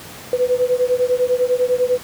sine beating tone pair, 493.9 / 503.9 Hz, B4 / B4, 0 / +35 cents, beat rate 10 Hz, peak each -17 / -18 dBFS, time 0.33-1.98 s, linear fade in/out 2 ms, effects pink hiss -36 dBFS RMS until 2.03 s + high-pass 100 Hz 12 dB/octave

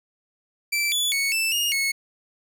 sawtooth tone with pitch steps, 2332 / 3443 / 2216 / 2650 / 2847 / 2192 Hz, D7 / A7 / C#7 / E7 / F7 / C#7, -13 / -38 / -1 / +9 / +33 / -20 cents, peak -18 dBFS, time 0.72-1.92 s, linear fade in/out 10 ms, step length 200 ms, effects none

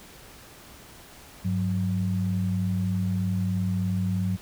sine tone pair together, 100 / 183.19 Hz, G2 / F#3, +35 / -17 cents, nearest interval minor seventh, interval 1048 cents, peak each -26 dBFS, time 1.44-4.37 s, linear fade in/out 20 ms, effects pink hiss -48 dBFS RMS until 4.41 s

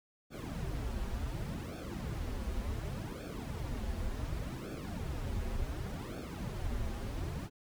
brown noise with flanger, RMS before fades -38 dBFS, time 0.3-7.5 s, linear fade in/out 50 ms, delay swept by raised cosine 1 to 6.9 ms, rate 0.68 Hz, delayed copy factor -0.9, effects none

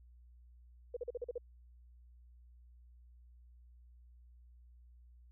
sine tone bursts, 484.4 Hz, B4, 34 cents flat, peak -36 dBFS, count 7, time 0.94-1.381 s, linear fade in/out 5 ms, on 27 ms, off 42 ms, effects added 60 Hz sine -57 dBFS peak until 5.31 s

